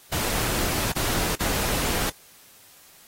pink noise with dropouts, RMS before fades -26 dBFS, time 0.12-2.1 s, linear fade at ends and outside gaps 5 ms, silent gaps 0.921-0.96 / 1.354-1.403 s, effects white hiss -52 dBFS RMS until 3.07 s + AAC 48 kbps

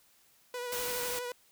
sawtooth tone with vibrato, 490.4 Hz, B4, 12 cents flat, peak -32 dBFS, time 0.54-1.32 s, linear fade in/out 2 ms, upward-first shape triangle, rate 12 Hz, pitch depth 33 cents each way
white noise, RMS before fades -37 dBFS, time 0.72-1.19 s, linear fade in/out 2 ms
effects white hiss -65 dBFS RMS until 1.51 s

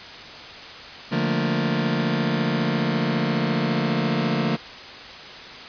sawtooth chord, Bb major seventh, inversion first, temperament just, 145.68 / 174.81 / 218.5 / 233.1 Hz, D3 / F3 / A3 / Bb3, -14 / +2 / -12 / 0 cents, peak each -22 dBFS, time 1.11-4.57 s, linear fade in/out 20 ms, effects white hiss -38 dBFS RMS until 5.68 s + resampled to 11025 Hz

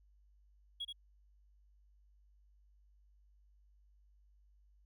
triangle tone with echo, 3322 Hz, G#7, in tune, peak -35 dBFS, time 0.8-0.85 s, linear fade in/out 10 ms, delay 78 ms, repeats 1, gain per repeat -5 dB, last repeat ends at 0.928 s, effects tanh soft clip ceiling -35 dBFS + added 50 Hz sine -64 dBFS peak until 4.85 s

